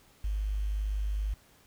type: tone with quantisation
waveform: sine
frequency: 51.2 Hz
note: G#1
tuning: 24 cents flat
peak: -28 dBFS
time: 0.24-1.34 s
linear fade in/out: 5 ms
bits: 9
effects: pink hiss -61 dBFS RMS until 1.66 s